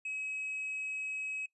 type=tone; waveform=triangle; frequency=2550 Hz; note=D#7; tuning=42 cents sharp; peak=-34 dBFS; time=0.05-1.46 s; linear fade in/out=5 ms; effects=noise-tail reverb RT60 0.1 s tail -20 dB re dry + resampled to 24000 Hz

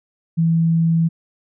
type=tone; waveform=sine; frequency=164.81 Hz; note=E3; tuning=in tune; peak=-13 dBFS; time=0.37-1.09 s; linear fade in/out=20 ms; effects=none

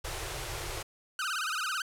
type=band-stop noise; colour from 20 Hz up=pink; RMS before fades=-37 dBFS; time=0.04-0.83 s; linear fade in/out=10 ms; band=150 to 320 Hz; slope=96 dB/octave
type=tone with vibrato; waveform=sawtooth; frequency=1381 Hz; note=F6; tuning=20 cents flat; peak=-27 dBFS; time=1.19-1.82 s; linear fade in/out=2 ms; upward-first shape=sine; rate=18 Hz; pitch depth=210 cents each way
effects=low-pass 12000 Hz 12 dB/octave

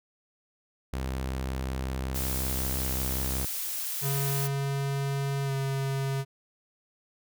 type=tone; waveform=sawtooth; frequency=65.41 Hz; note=C2; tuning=in tune; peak=-26 dBFS; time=0.93-3.45 s; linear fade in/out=0 ms
type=noise; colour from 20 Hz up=blue; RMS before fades=-33 dBFS; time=2.14-4.48 s; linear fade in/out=20 ms
type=tone with pitch glide; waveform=square; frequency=138.7 to 136.16 Hz; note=C#3 to C#3; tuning=+1 to -31 cents; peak=-28 dBFS; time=4.01-6.25 s; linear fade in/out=50 ms; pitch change=-32 cents; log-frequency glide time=5.44-5.52 s
effects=none

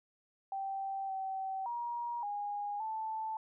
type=tone with pitch steps; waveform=sine; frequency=779 / 768 / 950 / 820 / 879 Hz; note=G5 / G5 / A#5 / G#5 / A5; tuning=-11 / -36 / +33 / -22 / -2 cents; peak=-35 dBFS; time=0.52-3.37 s; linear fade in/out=2 ms; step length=570 ms; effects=none

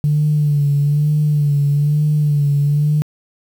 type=tone with vibrato; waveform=sine; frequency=146.83 Hz; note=D3; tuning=in tune; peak=-11 dBFS; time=0.04-3.02 s; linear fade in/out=0 ms; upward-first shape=sine; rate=1.1 Hz; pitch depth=47 cents each way; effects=tanh soft clip ceiling -7 dBFS + 7-bit

